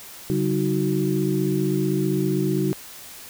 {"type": "tone cluster", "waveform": "sine", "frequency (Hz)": [140.3, 189.6, 315.1, 370.6], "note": ["C#3", "F#3", "D#4", "F#4"], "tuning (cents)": [21, 43, 22, 3], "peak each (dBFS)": -25, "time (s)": [0.3, 2.73], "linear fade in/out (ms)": 0, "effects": ["white hiss -41 dBFS RMS until 3.29 s"]}